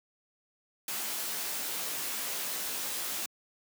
white noise with comb filter, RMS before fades -35 dBFS, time 0.88-3.26 s, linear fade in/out 2 ms, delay 16 ms, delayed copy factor -0.65, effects high-pass 200 Hz 12 dB/octave

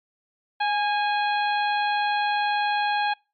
harmonic tone with a mistuned harmonic, 830.6 Hz, G#5, in tune, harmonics 1 / 2 / 3 / 4 / 5, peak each -22 / -28 / -32 / -34 / -36 dBFS, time 0.6-3.14 s, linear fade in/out 10 ms, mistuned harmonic 2, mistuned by -30 cents, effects noise-tail reverb RT60 0.3 s tail -26 dB re dry + MP3 48 kbps

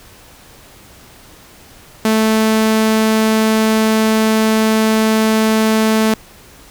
sawtooth tone, 219.4 Hz, A3, 5 cents flat, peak -7 dBFS, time 2.05-6.14 s, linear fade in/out 2 ms, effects pink hiss -42 dBFS RMS until 6.7 s

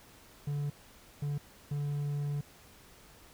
triangle tone bursts at uneven times, 144.7 Hz, D3, 25 cents flat, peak -29 dBFS, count 3, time 0.47-0.7 / 1.22-1.38 / 1.71-2.41 s, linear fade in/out 5 ms, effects pink hiss -57 dBFS RMS until 3.33 s

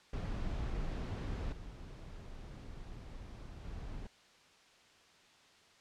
brown noise with level steps, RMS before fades -38 / -48 / -45 dBFS, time 0.13-4.07 s, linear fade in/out 5 ms, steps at 1.52 / 3.64 s, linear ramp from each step 5 ms, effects white hiss -63 dBFS RMS until 5.8 s + low-pass 5000 Hz 12 dB/octave

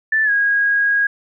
sine tone with pitch glide, 1760 to 1642.1 Hz, A6 to G#6, 0 to -20 cents, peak -13 dBFS, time 0.12-1.07 s, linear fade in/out 5 ms, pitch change -120 cents, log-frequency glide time 0.24-0.31 s, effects none

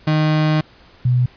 35% pulse / sine tone pair in turn, 154.6 / 124.53 Hz, D#3 / B2, -11 / +15 cents, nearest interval major third, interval 374 cents, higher first, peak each -12 / -12 dBFS, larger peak neither, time 0.07-0.61 / 1.05-1.26 s, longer first, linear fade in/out 5 ms, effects pink hiss -48 dBFS RMS until 1.36 s + resampled to 11025 Hz

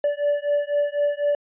triangle beating tone pair, 579 / 583 Hz, D5 / D5, -25 / -13 cents, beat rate 4 Hz, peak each -21 dBFS, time 0.04-1.35 s, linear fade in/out 2 ms, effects resampled to 8000 Hz

